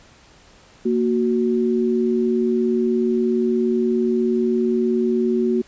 sine tone pair together, 233.1 / 370 Hz, A#3 / F#4, 0 / 0 cents, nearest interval minor sixth, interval 800 cents, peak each -19 dBFS, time 0.85-5.62 s, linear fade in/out 10 ms, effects pink hiss -50 dBFS RMS until 5.67 s + resampled to 16000 Hz

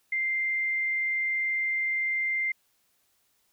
sine tone, 2093 Hz, C7, in tune, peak -25 dBFS, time 0.12-2.52 s, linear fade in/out 5 ms, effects white hiss -70 dBFS RMS until 3.52 s

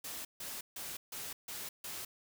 white noise bursts, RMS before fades -43 dBFS, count 6, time 0.04-2.05 s, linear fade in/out 5 ms, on 210 ms, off 150 ms, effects none

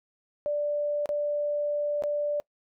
sine tone with dropouts, 587.3 Hz, D5, in tune, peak -25 dBFS, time 0.46-2.4 s, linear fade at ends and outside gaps 0 ms, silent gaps 1.058-1.091 / 2.023-2.037 s, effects noise-tail reverb RT60 0.1 s tail -25 dB re dry

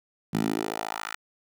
10% pulse tone with high-pass filter sweep, 54.1 Hz, A1, 29 cents flat, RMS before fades -30 dBFS, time 0.33-1.16 s, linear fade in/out 10 ms, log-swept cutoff 170 to 1600 Hz, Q 2, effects none

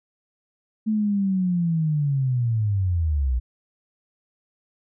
sine linear sweep, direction down, 220 to 58.27 Hz, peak -19 dBFS, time 0.86-3.4 s, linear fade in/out 20 ms, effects none

